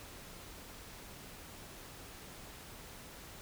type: silence
effects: pink hiss -51 dBFS RMS until 3.41 s